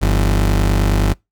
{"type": "tone pair together", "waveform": "30% pulse", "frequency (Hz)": [49.68, 167.1], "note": ["G1", "E3"], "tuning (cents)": [24, 24], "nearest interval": "octave + major sixth", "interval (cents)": 2100, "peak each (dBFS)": [-10, -19], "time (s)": [0.01, 1.14], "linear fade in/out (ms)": 20, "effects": ["noise-tail reverb RT60 0.2 s tail -26 dB re dry"]}